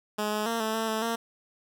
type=tone with pitch steps; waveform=10% pulse; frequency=210.8 / 212.1 / 229.8 / 219.4 / 223.5 / 219.5 / 230 Hz; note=G#3 / G#3 / A#3 / A3 / A3 / A3 / A#3; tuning=+26 / +37 / -25 / -5 / +27 / -4 / -23 cents; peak=-19 dBFS; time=0.18-1.16 s; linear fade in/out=10 ms; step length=140 ms; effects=none